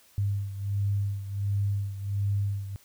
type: beating tone pair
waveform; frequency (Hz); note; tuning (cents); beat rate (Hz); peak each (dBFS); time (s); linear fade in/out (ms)
sine; 100 / 101.4; G2 / G#2; +35 / -41; 1.4; -27 / -32; 0.18-2.76; 0
effects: white hiss -59 dBFS RMS until 2.84 s